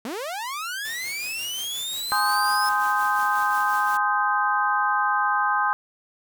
sawtooth linear sweep, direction up, 205.9 to 5200 Hz, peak -25 dBFS, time 0.05-2.69 s, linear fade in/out 2 ms
white noise with tremolo, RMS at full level -39 dBFS, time 0.85-3.97 s, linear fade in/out 0 ms, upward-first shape sine, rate 5.6 Hz, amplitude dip 45%
sine chord, Ab major seventh, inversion none, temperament just, 830.6 / 1038.3 / 1245.9 / 1557.4 Hz, Ab5 / C6 / Eb6 / G6, 0 / -14 / +2 / -12 cents, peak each -25 dBFS, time 2.12-5.73 s, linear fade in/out 0 ms
effects none

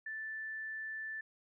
sine tone, 1760 Hz, A6, in tune, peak -39 dBFS, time 0.06-1.21 s, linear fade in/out 5 ms, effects none

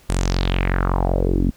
sawtooth tone with low-pass filter sweep, 45.36 Hz, F#1, 34 cents flat, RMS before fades -19 dBFS, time 0.09-1.51 s, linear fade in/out 10 ms, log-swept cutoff 9700 to 230 Hz, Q 3.8, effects pink hiss -52 dBFS RMS until 1.56 s

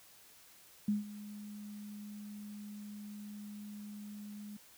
sine tone with ADSR envelope, 207.7 Hz, G#3, in tune, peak -27 dBFS, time 0.88-4.57 s, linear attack 6 ms, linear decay 150 ms, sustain -17 dB, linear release 6 ms, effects white hiss -60 dBFS RMS until 4.77 s

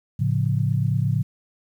sine chord, A augmented, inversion none, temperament equal, 110 / 138.59 / 174.61 Hz, A2 / C#3 / E#3, 0 / 0 / 0 cents, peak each -22 / -22 / -27 dBFS, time 0.19-1.23 s, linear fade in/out 10 ms, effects 9-bit

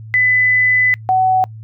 sine tone pair in turn, 2003 / 750.3 Hz, B6 / F#5, +24 / +24 cents, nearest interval octave + perfect fourth, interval 1700 cents, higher first, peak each -10 dBFS, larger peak neither, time 0.14-0.94 / 1.09-1.44 s, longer first, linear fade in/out 0 ms, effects noise-tail reverb RT60 0.1 s tail -26 dB re dry + added 110 Hz sine -30 dBFS peak until 1.63 s

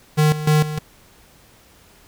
square tone with tremolo, 152.6 Hz, D#3, 33 cents flat, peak -13 dBFS, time 0.17-0.79 s, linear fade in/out 20 ms, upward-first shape square, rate 3.3 Hz, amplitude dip 75%, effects pink hiss -51 dBFS RMS until 2.07 s

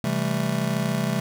square chord, A minor seventh, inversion first, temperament just, 132 / 165 / 198 / 220 Hz, C3 / E3 / G3 / A3, +16 / +2 / +18 / 0 cents, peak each -29 dBFS, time 0.04-1.2 s, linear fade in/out 2 ms, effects none

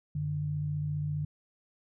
sine tone pair together, 93.5 / 148.42 Hz, F#2 / D3, +19 / +19 cents, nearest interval minor sixth, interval 800 cents, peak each -38 / -30 dBFS, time 0.15-1.25 s, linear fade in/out 5 ms, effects none

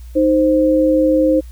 sine tone pair together, 311.2 / 523.3 Hz, D#4 / C5, 0 / 0 cents, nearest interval major sixth, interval 900 cents, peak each -13 dBFS, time 0.15-1.41 s, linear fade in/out 20 ms, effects added 60 Hz sine -31 dBFS peak until 1.51 s + white hiss -51 dBFS RMS until 1.51 s

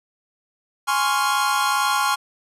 45% pulse chord, Db major seventh, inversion second, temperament equal, 830.6 / 1046.5 / 1108.7 / 1396.9 Hz, Ab5 / C6 / Db6 / F6, 0 / 0 / 0 / 0 cents, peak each -24 dBFS, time 0.87-2.16 s, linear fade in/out 20 ms, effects resampled to 32000 Hz

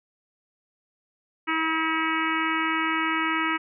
harmonic tone, 321.1 Hz, E4, 45 cents flat, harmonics 1 / 3 / 4 / 5 / 6 / 7 / 8 / 9, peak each -29 / -31 / -28 / -33 / -31 / -30 / -37 / -37 dBFS, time 1.47-3.58 s, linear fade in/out 20 ms, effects none

